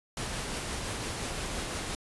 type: noise with tremolo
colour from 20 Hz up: pink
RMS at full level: -34 dBFS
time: 0.17-1.95 s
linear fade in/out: 2 ms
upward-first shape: triangle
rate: 5.8 Hz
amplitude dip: 25%
effects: resampled to 24000 Hz